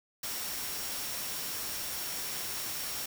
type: tone in noise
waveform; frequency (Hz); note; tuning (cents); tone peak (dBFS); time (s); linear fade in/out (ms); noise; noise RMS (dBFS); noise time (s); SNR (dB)
sine; 5560; F8; -9; -44; 0.23-3.06; 5; white; -37; 0.23-3.06; -10
effects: none